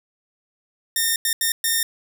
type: tone bursts at uneven times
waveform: 5% pulse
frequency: 1825 Hz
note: A#6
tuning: 37 cents flat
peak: -8 dBFS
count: 4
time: 0.96-1.16 / 1.25-1.33 / 1.41-1.52 / 1.64-1.83 s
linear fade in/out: 2 ms
effects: none